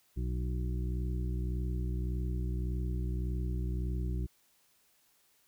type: harmonic tone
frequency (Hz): 61.74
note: B1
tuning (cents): 0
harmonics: 1 / 2 / 3 / 5 / 6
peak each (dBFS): -32 / -38 / -42 / -46 / -48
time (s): 0.16-4.27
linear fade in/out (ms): 20
effects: white hiss -69 dBFS RMS until 5.47 s